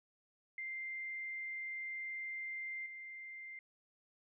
sine tone with level steps, 2093 Hz, C7, in tune, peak -40 / -46 dBFS, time 0.58-3.59 s, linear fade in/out 2 ms, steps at 2.86 s, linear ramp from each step 2 ms, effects none

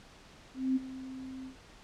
sine tone with ADSR envelope, 261.6 Hz, C4, in tune, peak -24 dBFS, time 0.54-1.56 s, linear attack 220 ms, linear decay 24 ms, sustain -16 dB, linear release 110 ms, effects pink hiss -55 dBFS RMS until 1.83 s + low-pass 6000 Hz 12 dB/octave

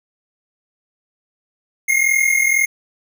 square tone pair together, 2119 / 2161 Hz, C7 / C#7, +21 / -45 cents, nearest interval unison, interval 34 cents, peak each -17 dBFS, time 1.88-2.66 s, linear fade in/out 10 ms, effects none

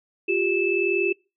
sine tone cluster, 354.1 / 394.8 / 2627 Hz, F4 / G4 / E7, +24 / +12 / -7 cents, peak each -24 dBFS, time 0.28-1.13 s, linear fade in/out 10 ms, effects noise-tail reverb RT60 0.3 s tail -26 dB re dry

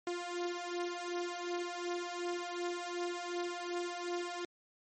sawtooth beating tone pair, 349.2 / 351.9 Hz, F4 / F4, 0 / +13 cents, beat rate 2.7 Hz, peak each -36 / -35 dBFS, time 0.07-4.45 s, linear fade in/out 2 ms, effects MP3 32 kbps

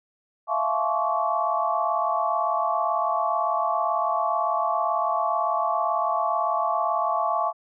sine tone cluster, 661 / 699 / 861 / 1075 / 1142 Hz, E5 / F5 / A5 / C6 / D6, +5 / +1 / -38 / +47 / -49 cents, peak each -28 / -28 / -28 / -30 / -26 dBFS, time 0.47-7.53 s, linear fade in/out 50 ms, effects none

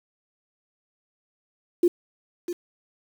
sine tone with echo, 349.8 Hz, F4, 3 cents sharp, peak -14 dBFS, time 1.83-1.88 s, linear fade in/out 5 ms, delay 650 ms, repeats 1, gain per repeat -12 dB, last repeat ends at 2.53 s, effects 7-bit

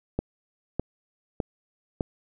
click train, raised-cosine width 2 ms, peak -12 dBFS, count 4, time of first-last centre 0.19-2.008 s, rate 1.65 Hz, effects none

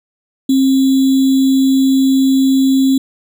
sine tone with sample-and-hold, 266.9 Hz, C4, 35 cents sharp, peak -8 dBFS, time 0.49-2.98 s, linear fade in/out 5 ms, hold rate 3675 Hz, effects none

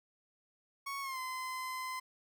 30% pulse tone with pitch glide, 1108.7 to 1028.5 Hz, C#6 to C6, 0 to -30 cents, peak -35 dBFS, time 0.86-2 s, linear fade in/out 10 ms, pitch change -130 cents, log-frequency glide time 1.01-1.19 s, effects none

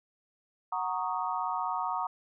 sine chord, D# minor seventh, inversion first, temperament equal, 740 / 932.3 / 1108.7 / 1244.5 Hz, F#5 / A#5 / C#6 / D#6, 0 / 0 / 0 / 0 cents, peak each -35 / -33 / -36 / -36 dBFS, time 0.72-2.07 s, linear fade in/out 5 ms, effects none

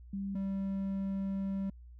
sine / triangle tone pair in turn, 196.7 / 194.67 Hz, G3 / G3, +6 / -12 cents, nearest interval unison, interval 18 cents, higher first, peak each -34 / -30 dBFS, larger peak second, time 0.13-0.35 / 0.35-1.7 s, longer second, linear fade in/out 5 ms, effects added 60 Hz sine -49 dBFS peak until 1.99 s

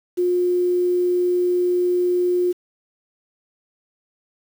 sine tone with quantisation, 357 Hz, F4, 38 cents sharp, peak -16 dBFS, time 0.17-2.53 s, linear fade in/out 20 ms, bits 7, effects none

